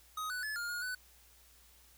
square tone with pitch steps, 1256 / 1488 / 1721 / 1413 / 1434 / 1497 Hz, D#6 / F#6 / A6 / F6 / F6 / F#6, +16 / +9 / -39 / +20 / +45 / +20 cents, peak -37 dBFS, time 0.17-0.95 s, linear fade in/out 5 ms, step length 130 ms, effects added 60 Hz sine -65 dBFS peak until 1.97 s + white hiss -63 dBFS RMS until 1.97 s

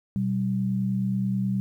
sine tone pair together, 123.47 / 193.07 Hz, B2 / G3, 0 / -26 cents, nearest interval minor sixth, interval 774 cents, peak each -28 / -24 dBFS, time 0.16-1.6 s, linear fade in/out 0 ms, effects 10-bit

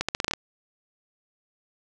accelerating click train, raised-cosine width 0.2 ms, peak -8 dBFS, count 8, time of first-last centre 0.01-0.336 s, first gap 76 ms, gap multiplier 0.83, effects none

